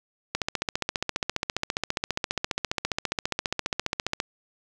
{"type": "click train", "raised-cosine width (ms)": 0.2, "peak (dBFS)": -8, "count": 58, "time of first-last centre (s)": [0.35, 4.201], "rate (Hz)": 14.8, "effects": []}